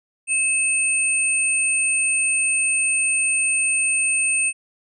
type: tone pair together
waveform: sine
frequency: 2600 / 8745 Hz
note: E7 / C#9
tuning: -24 / -25 cents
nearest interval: octave + major sixth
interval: 2099 cents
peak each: -20 dBFS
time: 0.27-4.53 s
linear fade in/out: 50 ms
effects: none